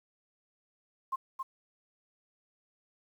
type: tone with echo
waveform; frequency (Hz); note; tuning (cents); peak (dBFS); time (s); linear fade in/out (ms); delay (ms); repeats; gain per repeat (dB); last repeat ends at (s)
sine; 1061; C6; +24; -29; 1.12-1.16; 10; 270; 1; -4; 1.43
effects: 10-bit